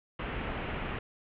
pink low-pass noise, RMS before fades -36 dBFS, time 0.19-0.99 s, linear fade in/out 5 ms, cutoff 3000 Hz, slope 48 dB/octave, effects none

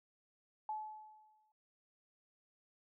sine tone with exponential decay, 860 Hz, A5, 40 cents flat, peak -36 dBFS, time 0.69-1.52 s, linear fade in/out 2 ms, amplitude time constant 180 ms, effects none

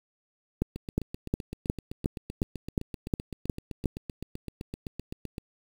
two click trains, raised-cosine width 3 ms, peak -23 / -12 dBFS, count 37 / 10, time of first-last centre 0.76-5.381 / 0.62-3.857 s, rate 7.79 / 2.78 Hz, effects 7-bit

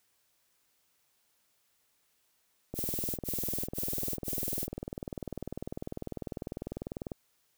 violet noise bursts, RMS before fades -35 dBFS, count 4, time 2.74-4.677 s, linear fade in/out 50 ms, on 440 ms, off 59 ms
click train, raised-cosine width 2 ms, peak -23 dBFS, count 89, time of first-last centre 2.74-7.118 s, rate 20.1 Hz
effects white hiss -73 dBFS RMS until 7.57 s

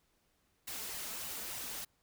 white noise with flanger, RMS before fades -42 dBFS, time 0.67-1.85 s, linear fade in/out 10 ms, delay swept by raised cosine 1 to 4.7 ms, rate 3.4 Hz, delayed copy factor +0.55, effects pink hiss -75 dBFS RMS until 2.02 s

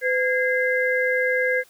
sine tone cluster, 507 / 1634 / 2068 Hz, B4 / G#6 / C7, +45 / -29 / -21 cents, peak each -22 / -23 / -25 dBFS, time 0.01-1.64 s, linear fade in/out 50 ms, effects white hiss -55 dBFS RMS until 1.69 s + high-pass 60 Hz 12 dB/octave

